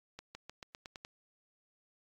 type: accelerating click train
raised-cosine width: 0.2 ms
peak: -28 dBFS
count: 8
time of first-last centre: 0.19-1.049 s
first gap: 160 ms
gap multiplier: 0.91
effects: AAC 48 kbps